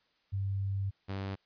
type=tone pair in turn; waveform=sine / sawtooth; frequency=98 / 97.38 Hz; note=G2 / G2; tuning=0 / -11 cents; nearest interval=unison; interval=11 cents; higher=first; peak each=-30 / -31 dBFS; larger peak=first; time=0.32-0.91 / 1.08-1.36 s; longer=first; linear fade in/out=20 ms; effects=white hiss -72 dBFS RMS until 1.45 s + resampled to 11025 Hz